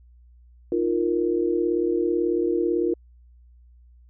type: chord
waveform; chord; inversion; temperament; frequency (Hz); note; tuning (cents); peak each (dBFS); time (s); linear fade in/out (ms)
sine; Eb suspended second; none; equal; 311.1 / 349.2 / 466.2; Eb4 / F4 / Bb4; 0 / 0 / 0; -27 / -22 / -26; 0.72-2.94; 2
effects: added 60 Hz sine -49 dBFS peak until 4.09 s